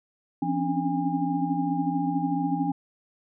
sine tone cluster, 170.2 / 264.7 / 275.6 / 289.3 / 811 Hz, F3 / C4 / C#4 / D4 / G#5, -44 / +20 / -10 / -26 / -41 cents, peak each -30 dBFS, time 0.42-2.72 s, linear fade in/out 5 ms, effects none

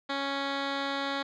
10% pulse tone with low-pass filter, 277.2 Hz, C#4, in tune, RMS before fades -32 dBFS, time 0.09-1.23 s, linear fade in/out 10 ms, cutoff 3400 Hz, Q 2.7, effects none

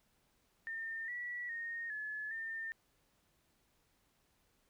sine tone with pitch steps, 1811 / 1944 / 1851 / 1714 / 1806 Hz, A6 / B6 / A#6 / A6 / A6, +49 / -28 / -13 / -46 / +45 cents, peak -39 dBFS, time 0.67-2.72 s, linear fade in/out 0 ms, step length 410 ms, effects pink hiss -75 dBFS RMS until 4.69 s

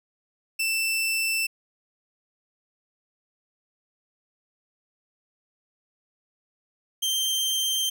sawtooth tone pair in turn, 2665 / 3146 Hz, E7 / G7, +18 / +6 cents, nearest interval minor third, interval 288 cents, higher second, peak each -20 dBFS, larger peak neither, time 0.59-1.47 / 7.02-7.9 s, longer neither, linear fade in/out 10 ms, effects none

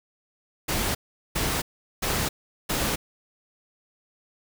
pink noise bursts, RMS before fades -26 dBFS, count 4, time 0.68-2.96 s, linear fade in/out 10 ms, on 270 ms, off 400 ms, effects none

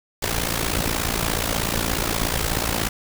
pink noise with amplitude modulation, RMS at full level -20 dBFS, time 0.22-2.89 s, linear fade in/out 10 ms, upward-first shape sine, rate 56.7 Hz, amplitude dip 80%, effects none

